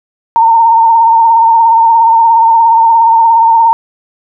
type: tone with vibrato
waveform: sine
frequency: 912 Hz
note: A#5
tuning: 38 cents flat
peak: -3 dBFS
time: 0.36-3.73 s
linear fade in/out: 0 ms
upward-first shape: sine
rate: 17 Hz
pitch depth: 38 cents each way
effects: none